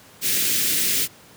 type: band-stop noise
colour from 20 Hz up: white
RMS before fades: -21 dBFS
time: 0.21-1.08 s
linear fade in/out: 50 ms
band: 430 to 1800 Hz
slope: 24 dB/octave
effects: pink hiss -48 dBFS RMS until 1.36 s + high-pass 100 Hz 12 dB/octave